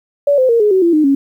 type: tone with pitch steps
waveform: sine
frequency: 572 / 515.5 / 464.6 / 418.7 / 377.4 / 340.1 / 306.5 / 276.3 Hz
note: D5 / C5 / A#4 / G#4 / F#4 / F4 / D#4 / C#4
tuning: -46 / -26 / -6 / +14 / +34 / -46 / -26 / -6 cents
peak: -8 dBFS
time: 0.27-1.15 s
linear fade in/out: 5 ms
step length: 110 ms
effects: 8-bit